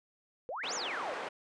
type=exponential two-way sweep; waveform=sine; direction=up then down; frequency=460.3 to 7220 to 460.3 Hz; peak=-36 dBFS; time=0.49-1.14 s; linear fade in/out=0 ms; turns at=0.74 s
type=band-pass noise; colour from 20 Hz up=white; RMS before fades=-40 dBFS; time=0.63-1.29 s; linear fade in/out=10 ms; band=410 to 1300 Hz; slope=12 dB/octave
effects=resampled to 22050 Hz